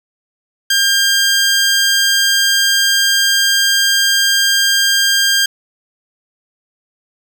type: tone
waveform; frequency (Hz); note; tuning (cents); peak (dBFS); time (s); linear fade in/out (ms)
15% pulse; 1600; G6; +35; -4; 0.7-5.46; 5
effects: none